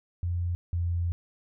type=tone pair in turn; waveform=sine; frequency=87.31 / 86.21 Hz; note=F2 / F2; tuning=0 / -22 cents; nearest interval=unison; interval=22 cents; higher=first; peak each=-26 / -25 dBFS; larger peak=second; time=0.23-0.55 / 0.73-1.12 s; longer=second; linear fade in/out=0 ms; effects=none